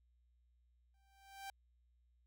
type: tone with exponential growth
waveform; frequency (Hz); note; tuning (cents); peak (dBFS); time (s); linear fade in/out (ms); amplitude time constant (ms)
sawtooth; 784; G5; 0; -40; 0.94-1.5; 2; 120
effects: added 60 Hz sine -70 dBFS peak until 2.26 s